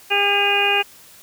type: harmonic tone with a mistuned harmonic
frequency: 403.7 Hz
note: G#4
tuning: 49 cents flat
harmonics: 1 / 2 / 3 / 4 / 5 / 6 / 7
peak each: -24 / -22 / -30 / -25 / -30 / -19 / -21 dBFS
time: 0.1-0.83 s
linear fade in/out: 20 ms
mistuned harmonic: 6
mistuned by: +37 cents
effects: white hiss -46 dBFS RMS until 1.22 s